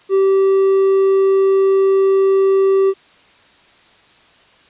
sine tone with hard clipping, 387.5 Hz, G4, 20 cents flat, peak -11 dBFS, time 0.09-2.94 s, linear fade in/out 50 ms, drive 3 dB, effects white hiss -49 dBFS RMS until 4.69 s + resampled to 8000 Hz

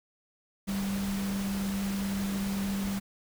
sine tone in noise, 197 Hz, G3, 9 cents sharp, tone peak -29 dBFS, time 0.67-3 s, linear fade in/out 20 ms, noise pink, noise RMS -39 dBFS, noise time 0.67-3 s, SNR +7 dB, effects none

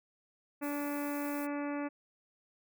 harmonic tone, 288.8 Hz, D4, 29 cents flat, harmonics 1 / 2 / 3 / 4 / 5 / 6 / 7 / 8 / 9, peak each -35 / -41 / -45 / -47 / -49 / -51 / -52 / -53 / -54 dBFS, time 0.61-1.89 s, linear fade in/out 20 ms
violet noise, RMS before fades -47 dBFS, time 0.62-1.47 s, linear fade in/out 20 ms
effects none

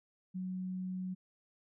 sine tone, 185 Hz, F#3, in tune, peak -36 dBFS, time 0.34-1.15 s, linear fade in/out 20 ms, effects none

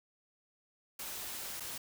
white noise with dropouts, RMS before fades -42 dBFS, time 0.99-1.78 s, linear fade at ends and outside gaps 5 ms, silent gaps 1.599-1.604 s, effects none

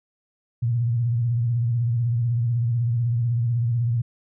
sine tone with vibrato, 118.3 Hz, A#2, 26 cents sharp, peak -19 dBFS, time 0.62-4.02 s, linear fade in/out 10 ms, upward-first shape sine, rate 16 Hz, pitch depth 77 cents each way, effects none

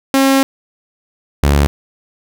sawtooth tone pair in turn, 270 / 71.51 Hz, C#4 / D2, -45 / -46 cents, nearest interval octave + major seventh, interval 2301 cents, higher first, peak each -5 dBFS, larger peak neither, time 0.14-0.43 / 1.43-1.67 s, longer first, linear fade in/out 0 ms, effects none

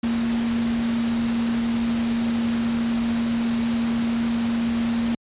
sine tone in noise, 232.5 Hz, A#3, 4 cents flat, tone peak -20 dBFS, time 0.03-5.15 s, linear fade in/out 5 ms, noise pink, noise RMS -32 dBFS, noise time 0.03-5.15 s, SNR +9 dB, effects high-pass 60 Hz 12 dB/octave + resampled to 8000 Hz

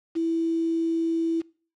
sine tone with quantisation, 329.6 Hz, E4, in tune, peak -22 dBFS, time 0.15-1.42 s, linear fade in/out 20 ms, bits 7, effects noise-tail reverb RT60 0.4 s tail -22 dB re dry + low-pass 4000 Hz 12 dB/octave

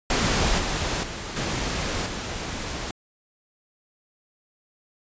pink noise with level steps, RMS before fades -22 / -26 / -33 / -27 / -31 dBFS, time 0.1-2.91 s, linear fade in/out 2 ms, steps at 0.58 / 1.03 / 1.36 / 2.06 s, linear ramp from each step 5 ms, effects resampled to 16000 Hz

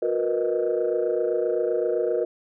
sine chord, B major seventh, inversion second, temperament equal with one note detuned, 360.7 / 466.2 / 493.9 / 622.3 Hz, F#4 / A#4 / B4 / D#5, -44 / 0 / 0 / 0 cents, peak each -26 / -24 / -27 / -28 dBFS, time 0.02-2.25 s, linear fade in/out 5 ms, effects tanh soft clip ceiling -14 dBFS

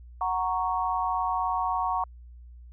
sine chord, F# major, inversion none, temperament equal, 740 / 932.3 / 1108.7 Hz, F#5 / A#5 / C#6, 0 / 0 / 0 cents, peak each -29 dBFS, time 0.21-2.04 s, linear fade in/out 2 ms, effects added 60 Hz sine -44 dBFS peak until 2.72 s

